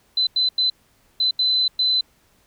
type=tone bursts at uneven times; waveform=sine; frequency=4032 Hz; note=B7; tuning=35 cents sharp; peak=-16 dBFS; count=6; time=0.17-0.27 / 0.36-0.49 / 0.58-0.7 / 1.2-1.31 / 1.39-1.68 / 1.79-2.01 s; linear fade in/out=5 ms; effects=pink hiss -60 dBFS RMS until 2.46 s